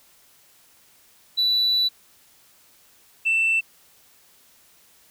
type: tone pair in turn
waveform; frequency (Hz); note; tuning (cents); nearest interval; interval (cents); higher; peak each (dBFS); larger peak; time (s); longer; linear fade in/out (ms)
sine; 3959 / 2670; B7 / E7; +3 / +22; perfect fifth; 681; first; -16; neither; 1.37-1.89 / 3.25-3.61; first; 20
effects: tanh soft clip ceiling -15 dBFS + white hiss -56 dBFS RMS until 5.1 s